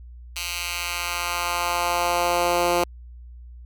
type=tone with high-pass filter sweep; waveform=10% pulse; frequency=174.61 Hz; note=F3; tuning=in tune; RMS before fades=-24 dBFS; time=0.36-2.84 s; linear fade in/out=2 ms; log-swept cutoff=2900 to 360 Hz; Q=1.1; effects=added 60 Hz sine -39 dBFS peak until 3.65 s